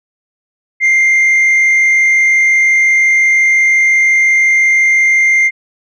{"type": "tone with frequency modulation", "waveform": "sine", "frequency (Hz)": 2100, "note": "C7", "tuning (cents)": 6, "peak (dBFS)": -4, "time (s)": [0.8, 5.51], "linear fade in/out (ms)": 50, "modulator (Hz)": 45.7, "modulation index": 0.52, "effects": ["tanh soft clip ceiling -6 dBFS"]}